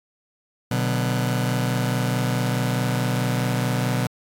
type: chord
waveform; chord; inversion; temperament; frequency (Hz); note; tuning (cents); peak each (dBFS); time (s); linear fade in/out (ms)
sawtooth; B minor; none; just; 123.47 / 148.16 / 185.21; B2 / D3 / F#3; 0 / +16 / +2; -18 / -24 / -23; 0.71-4.07; 5
effects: AAC 64 kbps